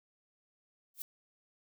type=noise with exponential growth; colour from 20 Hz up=violet; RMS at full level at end=-35 dBFS; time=0.94-1.02 s; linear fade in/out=2 ms; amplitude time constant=17 ms; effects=none